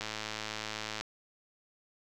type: click train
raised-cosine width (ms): 0.2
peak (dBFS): -19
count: 109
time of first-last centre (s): 0.01-1.01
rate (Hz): 108
effects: none